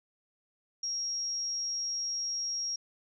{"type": "tone", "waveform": "sine", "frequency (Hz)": 5600, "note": "F8", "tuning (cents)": 4, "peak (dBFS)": -31, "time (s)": [0.83, 2.76], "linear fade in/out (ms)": 5, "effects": []}